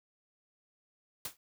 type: noise with exponential decay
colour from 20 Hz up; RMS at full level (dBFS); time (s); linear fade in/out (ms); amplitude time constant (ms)
white; -34; 1.25-1.37; 2; 25
effects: none